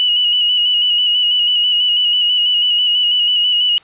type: tone with vibrato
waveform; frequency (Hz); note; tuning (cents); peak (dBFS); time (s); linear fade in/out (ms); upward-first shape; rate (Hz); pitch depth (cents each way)
sine; 2926; F#7; -20; -11; 0-3.78; 0; square; 6.1; 28
effects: white hiss -46 dBFS RMS until 3.83 s + resampled to 8000 Hz